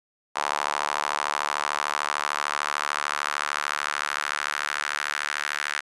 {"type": "tone with high-pass filter sweep", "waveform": "sawtooth", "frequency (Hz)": 73.42, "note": "D2", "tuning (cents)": 0, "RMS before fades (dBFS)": -28, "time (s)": [0.35, 5.81], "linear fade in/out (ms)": 20, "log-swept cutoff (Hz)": [940, 1600], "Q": 2.4, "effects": ["resampled to 22050 Hz"]}